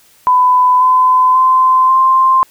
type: tone with pitch steps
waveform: sine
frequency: 1002 / 1017.2 / 1032.6 / 1048.2 Hz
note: B5 / C6 / C6 / C6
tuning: +25 / -49 / -23 / +3 cents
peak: -6 dBFS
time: 0.27-2.43 s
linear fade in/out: 0 ms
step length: 540 ms
effects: white hiss -48 dBFS RMS until 2.5 s